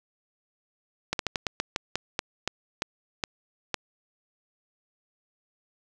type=slowing click train; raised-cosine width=0.2 ms; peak=-9 dBFS; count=13; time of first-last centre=1.13-3.743 s; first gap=62 ms; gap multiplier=1.21; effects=none